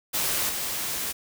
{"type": "noise with level steps", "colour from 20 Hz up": "white", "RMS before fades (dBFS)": [-26, -30], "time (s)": [0.13, 1.13], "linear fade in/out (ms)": 20, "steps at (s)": 0.49, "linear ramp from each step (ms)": 5, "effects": []}